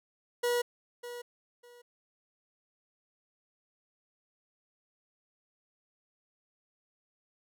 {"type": "tone with echo", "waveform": "40% pulse", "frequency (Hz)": 483.1, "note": "B4", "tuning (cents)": -38, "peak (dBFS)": -26, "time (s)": [0.43, 0.62], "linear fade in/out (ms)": 10, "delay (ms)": 600, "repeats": 2, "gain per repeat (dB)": -13, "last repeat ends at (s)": 1.82, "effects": []}